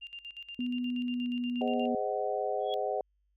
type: tone with tremolo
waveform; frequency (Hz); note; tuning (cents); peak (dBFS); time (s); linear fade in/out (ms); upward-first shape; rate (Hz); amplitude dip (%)
sine; 2794; F7; 0; -40; 0.01-1.88; 20; square; 8.4; 80
type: tone with pitch glide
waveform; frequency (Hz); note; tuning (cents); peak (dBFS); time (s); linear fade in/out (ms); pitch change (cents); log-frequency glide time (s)
sine; 246.9 to 244.5; B3 to B3; 0 to -17; -30; 0.59-1.95; 2; -17; 0.91-1.36
type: chord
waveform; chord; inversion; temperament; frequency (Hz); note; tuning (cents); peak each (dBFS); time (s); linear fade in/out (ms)
sine; Ab dominant seventh; none; just; 415.3 / 519.1 / 623 / 747.5; Ab4 / C5 / Eb5 / Gb5; 0 / -14 / +2 / +17; -35 / -35 / -35 / -34; 1.61-3.01; 2
type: tone with exponential growth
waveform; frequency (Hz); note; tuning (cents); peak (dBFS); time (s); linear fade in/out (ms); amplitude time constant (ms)
sine; 3327; G#7; +2; -33; 2.6-2.74; 0; 29
effects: added 50 Hz sine -70 dBFS peak until 3.36 s